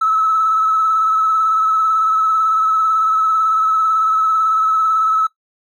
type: tone with vibrato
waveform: triangle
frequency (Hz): 1300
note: E6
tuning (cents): -24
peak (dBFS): -8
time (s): 0.01-5.27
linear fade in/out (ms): 10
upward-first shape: sine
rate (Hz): 18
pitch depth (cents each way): 29
effects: noise-tail reverb RT60 0.1 s tail -20 dB re dry + tanh soft clip ceiling -10 dBFS